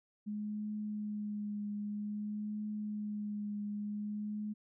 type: tone with vibrato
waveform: sine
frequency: 209 Hz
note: G#3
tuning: 11 cents sharp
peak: -36 dBFS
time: 0.26-4.54 s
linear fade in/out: 20 ms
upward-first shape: triangle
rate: 0.52 Hz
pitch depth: 22 cents each way
effects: none

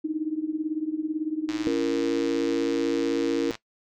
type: tone with tremolo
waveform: sine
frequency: 311.1 Hz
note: D#4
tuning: in tune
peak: -21 dBFS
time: 0.04-1.71 s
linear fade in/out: 10 ms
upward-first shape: triangle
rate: 18 Hz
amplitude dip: 95%
type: click train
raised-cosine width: 0.2 ms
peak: -19 dBFS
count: 230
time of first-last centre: 1.49-3.553 s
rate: 111 Hz
type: chord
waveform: sine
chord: A# diminished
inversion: first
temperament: just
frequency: 279.7 / 335.6 / 466.2 Hz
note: C#4 / E4 / A#4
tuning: +16 / +31 / 0 cents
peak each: -26 dBFS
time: 1.67-3.51 s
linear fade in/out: 0 ms
effects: noise-tail reverb RT60 0.1 s tail -17 dB re dry

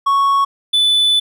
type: tone pair in turn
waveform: triangle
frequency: 1108.7 / 3490 Hz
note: C#6 / A7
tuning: 0 / -15 cents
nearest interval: octave + minor sixth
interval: 1985 cents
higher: second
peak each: -9 dBFS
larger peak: neither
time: 0.06-0.45 / 0.73-1.2 s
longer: second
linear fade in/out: 10 ms
effects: none

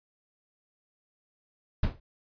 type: noise with exponential decay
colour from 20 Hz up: brown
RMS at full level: -20 dBFS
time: 1.83-2 s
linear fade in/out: 5 ms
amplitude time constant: 36 ms
effects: resampled to 11025 Hz

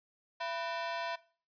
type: ring-modulated tone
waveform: sawtooth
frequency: 830.6 Hz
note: G#5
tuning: in tune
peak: -28 dBFS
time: 0.4-1.16 s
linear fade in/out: 10 ms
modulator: 156 Hz
effects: noise-tail reverb RT60 0.4 s tail -19 dB re dry + resampled to 11025 Hz

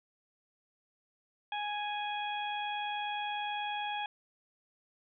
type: harmonic tone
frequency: 830.6 Hz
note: G#5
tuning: in tune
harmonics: 1 / 2 / 3 / 4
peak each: -35 / -43 / -42 / -42 dBFS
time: 1.52-4.06 s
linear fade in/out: 2 ms
effects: none

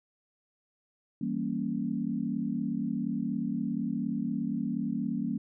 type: chord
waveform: sine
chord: E diminished seventh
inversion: none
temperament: equal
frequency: 164.81 / 196 / 233.1 / 277.2 Hz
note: E3 / G3 / Bb3 / Db4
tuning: 0 / 0 / 0 / 0 cents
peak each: -38 / -34 / -32 / -35 dBFS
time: 1.21-5.38 s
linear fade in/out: 5 ms
effects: none

